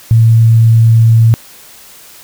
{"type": "tone", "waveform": "sine", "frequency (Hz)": 113.6, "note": "A#2", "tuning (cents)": -44, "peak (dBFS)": -3, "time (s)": [0.11, 1.34], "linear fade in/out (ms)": 0, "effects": ["white hiss -37 dBFS RMS until 2.23 s"]}